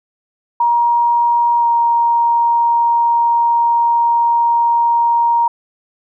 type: tone with pitch glide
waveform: sine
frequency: 946 to 937.8 Hz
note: A#5 to A#5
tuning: +25 to +10 cents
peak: -10 dBFS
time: 0.6-5.48 s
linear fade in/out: 5 ms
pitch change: -15 cents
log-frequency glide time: 1.59-1.65 s
effects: none